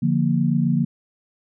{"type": "chord", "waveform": "sine", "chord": "Bb major", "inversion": "first", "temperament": "equal", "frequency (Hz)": [146.83, 174.61, 233.1], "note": ["D3", "F3", "Bb3"], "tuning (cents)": [0, 0, 0], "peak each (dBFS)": -21, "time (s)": [0.02, 0.85], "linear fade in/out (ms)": 10, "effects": []}